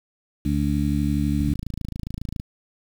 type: harmonic tone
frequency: 72.2 Hz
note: D2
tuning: 29 cents flat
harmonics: 1 / 2 / 3 / 4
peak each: -25 / -25 / -25 / -25 dBFS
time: 0.45-1.54 s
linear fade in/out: 5 ms
type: click train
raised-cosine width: 5 ms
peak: -18 dBFS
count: 28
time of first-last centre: 1.41-2.399 s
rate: 27.3 Hz
effects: 7-bit